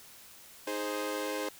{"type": "chord", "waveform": "sawtooth", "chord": "Ab major", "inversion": "second", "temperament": "equal", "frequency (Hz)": [311.1, 415.3, 523.3], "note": ["Eb4", "Ab4", "C5"], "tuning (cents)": [0, 0, 0], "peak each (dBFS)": [-34, -34, -32], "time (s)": [0.67, 1.49], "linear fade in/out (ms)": 5, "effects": ["white hiss -53 dBFS RMS until 1.59 s"]}